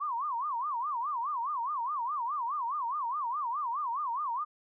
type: tone with vibrato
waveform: sine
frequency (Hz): 1061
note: C6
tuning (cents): +24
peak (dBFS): -30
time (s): 0-4.45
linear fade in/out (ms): 20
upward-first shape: sine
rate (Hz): 4.8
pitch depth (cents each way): 250
effects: none